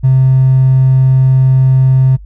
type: tone with hard clipping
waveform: triangle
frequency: 131.2 Hz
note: C3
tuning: 5 cents sharp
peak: -5 dBFS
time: 0.03-2.17 s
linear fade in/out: 20 ms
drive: 3 dB
effects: noise-tail reverb RT60 0.1 s tail -25 dB re dry + added 50 Hz sine -29 dBFS peak until 2.25 s